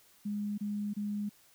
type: tone bursts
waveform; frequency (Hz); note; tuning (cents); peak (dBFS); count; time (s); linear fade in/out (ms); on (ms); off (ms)
sine; 206.4; G#3; -10; -32; 3; 0.25-1.294; 10; 330; 27
effects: white hiss -63 dBFS RMS until 1.54 s

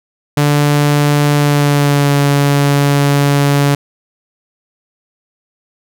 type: tone with pitch glide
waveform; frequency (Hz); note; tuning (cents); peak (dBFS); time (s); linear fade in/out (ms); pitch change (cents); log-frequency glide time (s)
sawtooth; 146 to 142.25; D3 to C#3; -10 to +45; -5; 0.37-3.75; 5; -45; 1.35-2.14
effects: none

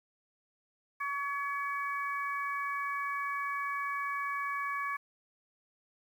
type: harmonic tone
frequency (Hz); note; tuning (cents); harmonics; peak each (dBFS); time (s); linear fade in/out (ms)
565; C#5; +33; 2 / 3 / 4; -34 / -38 / -40; 1-4.97; 10
effects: 10-bit

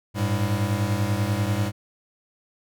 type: tone cluster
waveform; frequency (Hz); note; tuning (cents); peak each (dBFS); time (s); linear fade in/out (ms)
square; 100.1 / 110.3 / 198.5; G2 / A2 / G3; +37 / +5 / +22; -26 / -26 / -30; 0.14-1.72; 50
effects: none

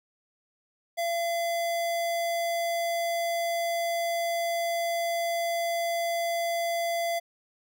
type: tone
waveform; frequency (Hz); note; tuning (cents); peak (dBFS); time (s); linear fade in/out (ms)
square; 680; F5; -46; -27; 0.97-7.2; 20
effects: none

